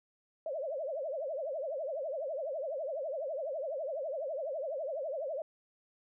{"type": "tone with vibrato", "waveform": "sine", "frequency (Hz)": 587.3, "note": "D5", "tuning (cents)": 0, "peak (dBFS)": -34, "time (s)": [0.46, 5.42], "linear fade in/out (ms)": 2, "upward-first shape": "triangle", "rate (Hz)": 12, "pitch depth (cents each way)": 260, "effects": []}